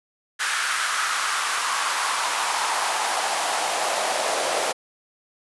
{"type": "noise with high-pass filter sweep", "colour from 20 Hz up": "pink", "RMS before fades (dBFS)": -24, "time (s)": [0.39, 4.73], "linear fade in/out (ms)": 20, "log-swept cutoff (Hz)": [1500, 580], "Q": 2.7, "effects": ["resampled to 24000 Hz"]}